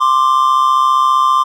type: tone pair together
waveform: triangle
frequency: 1046.5 / 1181.5 Hz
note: C6 / D6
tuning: 0 / +10 cents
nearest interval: major second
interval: 210 cents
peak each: -10 dBFS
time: 0-1.44 s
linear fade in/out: 20 ms
effects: none